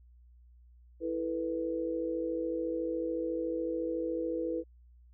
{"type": "chord", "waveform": "sine", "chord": "E suspended fourth", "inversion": "none", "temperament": "equal", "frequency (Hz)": [329.6, 440, 493.9], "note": ["E4", "A4", "B4"], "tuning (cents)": [0, 0, 0], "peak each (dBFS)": [-34, -40, -34], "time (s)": [1, 4.64], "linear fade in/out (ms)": 50, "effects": ["added 60 Hz sine -55 dBFS peak until 5.13 s"]}